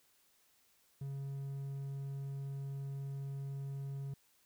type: tone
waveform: triangle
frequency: 138 Hz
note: C#3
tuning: 7 cents flat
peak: -37 dBFS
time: 1.01-4.14 s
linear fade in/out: 5 ms
effects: white hiss -71 dBFS RMS until 4.45 s